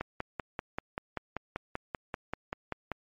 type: click train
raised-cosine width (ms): 0.5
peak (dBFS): -18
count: 16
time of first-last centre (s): 0.01-2.917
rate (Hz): 5.16
effects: MP3 48 kbps